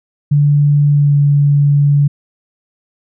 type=tone with pitch glide; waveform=sine; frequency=145.4 to 143.65 Hz; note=D3 to D3; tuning=-17 to -38 cents; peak=-7 dBFS; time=0.31-2.08 s; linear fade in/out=10 ms; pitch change=-21 cents; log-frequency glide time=0.9-1.15 s; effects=none